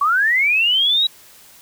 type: linear sweep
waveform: sine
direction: up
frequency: 1100 to 3902 Hz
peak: -13 dBFS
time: 0.01-1.07 s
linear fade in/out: 5 ms
effects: white hiss -46 dBFS RMS until 1.61 s